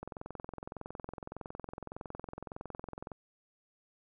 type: click train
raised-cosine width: 1 ms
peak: -27 dBFS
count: 68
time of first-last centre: 0.03-3.118 s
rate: 21.7 Hz
effects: none